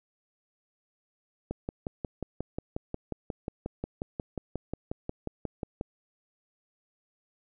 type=click train; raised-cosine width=2 ms; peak=-19 dBFS; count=25; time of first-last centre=1.51-5.811 s; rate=5.58 Hz; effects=none